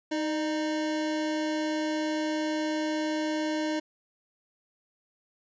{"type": "tone pair together", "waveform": "square", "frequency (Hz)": [311.5, 605.6], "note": ["D#4", "D#5"], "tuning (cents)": [2, -47], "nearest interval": "octave", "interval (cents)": 1151, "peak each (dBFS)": [-29, -34], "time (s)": [0.11, 3.8], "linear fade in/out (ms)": 10, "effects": ["resampled to 16000 Hz", "10-bit"]}